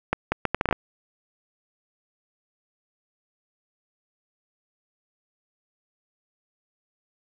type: accelerating click train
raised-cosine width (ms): 0.5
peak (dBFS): -6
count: 9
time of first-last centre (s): 0.13-0.727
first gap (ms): 190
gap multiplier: 0.7
effects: none